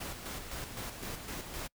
pink noise with tremolo, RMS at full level -40 dBFS, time 0-1.68 s, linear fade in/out 10 ms, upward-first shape square, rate 3.9 Hz, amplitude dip 45%, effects noise-tail reverb RT60 0.1 s tail -26 dB re dry

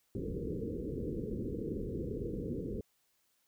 white low-pass noise, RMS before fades -38 dBFS, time 0.15-2.81 s, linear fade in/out 2 ms, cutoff 490 Hz, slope 96 dB/octave, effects white hiss -75 dBFS RMS until 3.47 s

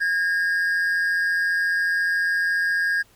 triangle tone pair together, 1631 / 1805.4 Hz, G#6 / A6, -32 / +44 cents, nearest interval major second, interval 176 cents, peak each -18 / -28 dBFS, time 0-3.03 s, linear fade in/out 20 ms, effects pink hiss -57 dBFS RMS until 3.15 s

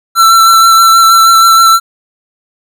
square tone with vibrato, 1342 Hz, E6, 31 cents sharp, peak -3 dBFS, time 0.15-1.8 s, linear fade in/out 50 ms, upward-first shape sine, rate 6.3 Hz, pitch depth 16 cents each way, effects none

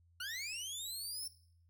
20% pulse linear sweep, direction up, 1400 to 5400 Hz, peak -35 dBFS, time 0.2-1.28 s, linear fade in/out 5 ms, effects noise-tail reverb RT60 0.6 s tail -18 dB re dry + added 85 Hz sine -65 dBFS peak until 1.69 s

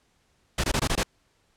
pink noise bursts, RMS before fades -24 dBFS, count 6, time 0.58-1.033 s, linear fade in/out 5 ms, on 58 ms, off 21 ms, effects pink hiss -67 dBFS RMS until 1.56 s + low-pass 9000 Hz 12 dB/octave

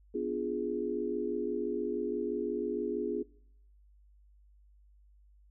sine chord, B diminished seventh, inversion none, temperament equal with one note detuned, 248.8 / 293.7 / 349.2 / 415.3 Hz, B3 / D4 / F4 / Ab4, +13 / 0 / 0 / 0 cents, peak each -38 / -39 / -36 / -34 dBFS, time 0.14-3.23 s, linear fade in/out 10 ms, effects noise-tail reverb RT60 0.7 s tail -23 dB re dry + added 50 Hz sine -58 dBFS peak until 5.5 s

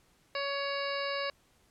harmonic tone, 560 Hz, C#5, 18 cents sharp, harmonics 1 / 2 / 3 / 4 / 5 / 7 / 8 / 9, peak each -35 / -38 / -40 / -41 / -42 / -43 / -44 / -45 dBFS, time 0.35-1.3 s, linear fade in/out 2 ms, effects pink hiss -67 dBFS RMS until 1.7 s + low-pass 12000 Hz 12 dB/octave

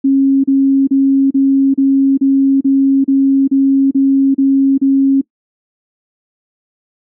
sine tone bursts, 271.9 Hz, C#4, 33 cents flat, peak -7 dBFS, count 12, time 0.04-5.214 s, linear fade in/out 10 ms, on 400 ms, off 34 ms, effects noise-tail reverb RT60 0.1 s tail -21 dB re dry

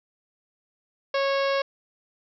harmonic tone, 550 Hz, C#5, 14 cents flat, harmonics 1 / 2 / 3 / 4 / 5 / 6 / 7 / 8 / 9 / 10, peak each -23 / -29 / -33 / -35 / -37 / -39 / -40 / -41 / -42 / -43 dBFS, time 1.14-1.62 s, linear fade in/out 5 ms, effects none

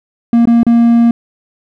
triangle tone with dropouts, 234 Hz, A#3, 7 cents sharp, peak -3 dBFS, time 0.33-1.11 s, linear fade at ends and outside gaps 2 ms, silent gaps 0.455-0.473 / 0.632-0.666 s, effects none

